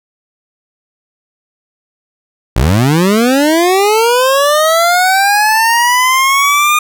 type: linear sweep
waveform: 25% pulse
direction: up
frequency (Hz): 51.2 to 1223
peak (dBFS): -4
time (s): 2.56-6.79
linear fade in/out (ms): 5
effects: none